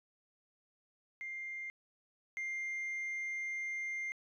sine tone pair in turn, 2100 / 2100 Hz, C7 / C7, +6 / +6 cents, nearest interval unison, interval 0 cents, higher neither, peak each -39 / -34 dBFS, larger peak second, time 1.21-1.7 / 2.37-4.12 s, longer second, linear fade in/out 0 ms, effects tanh soft clip ceiling -35 dBFS

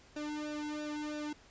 sawtooth tone with flanger, 299.9 Hz, D4, 36 cents sharp, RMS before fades -39 dBFS, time 0.16-1.33 s, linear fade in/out 5 ms, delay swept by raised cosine 0.94 to 1.68 ms, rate 3 Hz, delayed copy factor -0.95, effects pink hiss -60 dBFS RMS until 1.5 s + resampled to 16000 Hz

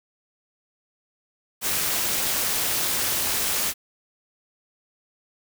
white noise with amplitude modulation, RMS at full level -22 dBFS, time 1.61-3.74 s, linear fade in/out 50 ms, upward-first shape sine, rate 260 Hz, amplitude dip 55%, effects none

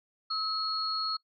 sine tone pair together, 1288 / 4317 Hz, E6 / C#8, -41 / -47 cents, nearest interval octave + major sixth, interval 2094 cents, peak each -33 / -31 dBFS, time 0.3-1.17 s, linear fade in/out 10 ms, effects noise-tail reverb RT60 0.1 s tail -21 dB re dry

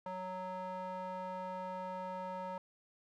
square tone with band-pass filter, 185 Hz, F#3, in tune, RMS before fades -42 dBFS, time 0.06-2.58 s, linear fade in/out 2 ms, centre 810 Hz, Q 3.5, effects none

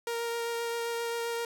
sawtooth tone with vibrato, 466.7 Hz, A#4, 2 cents sharp, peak -27 dBFS, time 0.07-1.45 s, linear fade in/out 2 ms, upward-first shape triangle, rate 7.6 Hz, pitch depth 12 cents each way, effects none

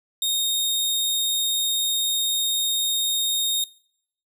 sawtooth tone, 3704 Hz, A#7, 12 cents flat, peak -18 dBFS, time 0.22-3.64 s, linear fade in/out 2 ms, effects noise-tail reverb RT60 0.7 s tail -23 dB re dry

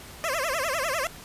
15% pulse tone with vibrato, 590 Hz, D5, 8 cents sharp, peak -19 dBFS, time 0.24-1.07 s, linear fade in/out 0 ms, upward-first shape sine, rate 10 Hz, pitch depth 250 cents each way, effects pink hiss -44 dBFS RMS until 1.24 s + resampled to 32000 Hz

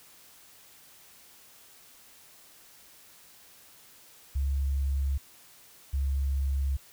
sine tone pair in turn, 68.8 / 68.55 Hz, C#2 / C#2, -12 / -19 cents, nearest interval unison, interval 7 cents, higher first, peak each -25 dBFS, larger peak neither, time 4.35-5.18 / 5.93-6.77 s, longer second, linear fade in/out 10 ms, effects white hiss -55 dBFS RMS until 6.92 s

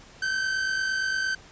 45% pulse tone pair together, 1537.3 / 1586 Hz, G6 / G6, -34 / +20 cents, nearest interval minor second, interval 54 cents, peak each -25 / -34 dBFS, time 0.22-1.35 s, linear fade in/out 5 ms, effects pink hiss -50 dBFS RMS until 1.51 s + resampled to 16000 Hz

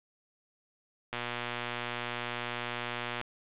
click train, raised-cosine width 0.3 ms, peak -18 dBFS, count 251, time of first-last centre 1.13-3.213 s, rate 120 Hz, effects resampled to 8000 Hz + 9-bit

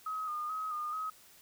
sine tone with vibrato, 1244.5 Hz, D#6, in tune, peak -34 dBFS, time 0.06-1.1 s, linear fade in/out 5 ms, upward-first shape square, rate 2.3 Hz, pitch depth 36 cents each way, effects white hiss -59 dBFS RMS until 1.41 s

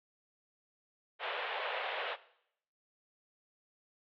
pink band-pass noise, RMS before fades -38 dBFS, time 1.19-2.17 s, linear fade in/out 50 ms, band 470 to 3500 Hz, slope 48 dB/octave, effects noise-tail reverb RT60 0.7 s tail -17 dB re dry

